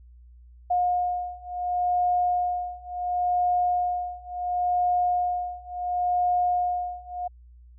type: beating tone pair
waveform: sine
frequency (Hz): 716 / 716.71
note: F5 / F5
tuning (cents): +43 / +45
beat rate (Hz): 0.71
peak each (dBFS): -26 / -25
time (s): 0.7-7.28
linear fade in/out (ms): 10
effects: added 60 Hz sine -47 dBFS peak until 7.78 s